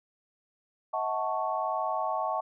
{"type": "chord", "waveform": "sine", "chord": "D# half-diminished seventh", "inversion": "none", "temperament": "equal with one note detuned", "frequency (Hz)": [638.6, 740, 880, 1108.7], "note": ["D#5", "F#5", "A5", "C#6"], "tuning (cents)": [45, 0, 0, 0], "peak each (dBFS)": -33, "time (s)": [0.93, 2.41], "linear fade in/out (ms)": 10, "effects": []}